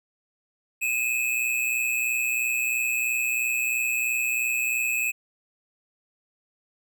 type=tone pair together; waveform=square; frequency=2478 / 2601 Hz; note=D#7 / E7; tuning=-8 / -24 cents; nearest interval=minor second; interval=84 cents; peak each=-28 / -26 dBFS; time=0.81-5.12 s; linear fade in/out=20 ms; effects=none